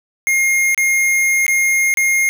square tone with dropouts, 2134 Hz, C7, 34 cents sharp, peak -13 dBFS, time 0.27-2.29 s, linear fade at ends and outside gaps 0 ms, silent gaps 0.746-0.777 / 1.465-1.48 / 1.94-1.972 s, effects none

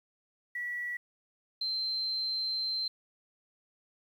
sine tone pair in turn, 1943 / 4117 Hz, B6 / C8, -29 / -29 cents, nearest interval octave + minor second, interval 1300 cents, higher second, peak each -33 / -30 dBFS, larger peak second, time 0.55-0.97 / 1.61-2.88 s, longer second, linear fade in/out 5 ms, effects 10-bit

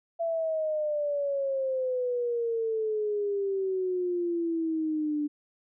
sine exponential sweep, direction down, 673 to 293 Hz, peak -26 dBFS, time 0.19-5.28 s, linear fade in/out 20 ms, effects none

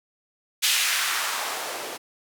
blue noise with band-pass filter sweep, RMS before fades -26 dBFS, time 0.62-1.98 s, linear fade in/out 20 ms, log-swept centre 2900 to 370 Hz, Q 1.2, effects none

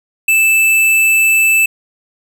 sine tone with hard clipping, 2637 Hz, E7, in tune, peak -9 dBFS, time 0.28-1.66 s, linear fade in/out 5 ms, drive 18 dB, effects none

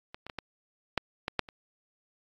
clicks, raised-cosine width 0.3 ms, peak -25 / -26 / -23 / -19 / -10 / -15 / -9 / -29 dBFS, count 8, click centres 0.145 / 0.266 / 0.298 / 0.387 / 0.977 / 1.281 / 1.393 / 1.488 s, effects AAC 64 kbps

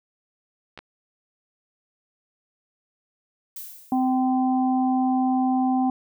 clicks, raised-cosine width 0.3 ms, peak -23 dBFS, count 2, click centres 0.776 / 0.79 s
violet noise with exponential decay, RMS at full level -34 dBFS, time 3.56-4.3 s, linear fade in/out 5 ms, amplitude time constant 160 ms
harmonic tone, 257.7 Hz, C4, 26 cents flat, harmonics 1 / 3 / 4, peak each -20 / -24 / -37 dBFS, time 3.92-5.9 s, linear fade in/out 2 ms
effects none

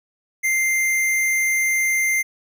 square tone, 2093 Hz, C7, in tune, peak -18 dBFS, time 0.43-2.23 s, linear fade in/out 20 ms, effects none

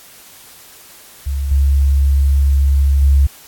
sine tone with level steps, 69.3 Hz, C#2, in tune, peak -16 / -9 / -7 dBFS, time 1.26-3.27 s, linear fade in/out 10 ms, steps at 1.51 / 3.02 s, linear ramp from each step 5 ms, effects white hiss -41 dBFS RMS until 3.47 s + AAC 64 kbps

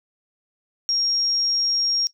sine tone, 5580 Hz, F8, 2 cents flat, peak -19 dBFS, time 0.89-2.07 s, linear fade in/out 0 ms, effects noise-tail reverb RT60 0.1 s tail -18 dB re dry

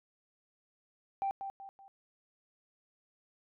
sine tone with echo, 784 Hz, G5, in tune, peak -29 dBFS, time 1.22-1.31 s, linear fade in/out 0 ms, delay 190 ms, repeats 3, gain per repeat -8 dB, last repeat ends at 1.88 s, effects tanh soft clip ceiling -27 dBFS

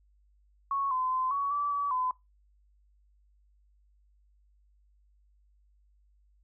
sine tone with pitch steps, 1106 / 1024 / 1030 / 1123 / 1157 / 1144 / 1015 Hz, C#6 / C6 / C6 / C#6 / D6 / D6 / B5, -4 / -38 / -28 / +22 / -26 / -46 / +47 cents, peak -27 dBFS, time 0.71-2.11 s, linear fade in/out 2 ms, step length 200 ms, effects noise-tail reverb RT60 0.2 s tail -21 dB re dry + added 50 Hz sine -62 dBFS peak until 6.43 s

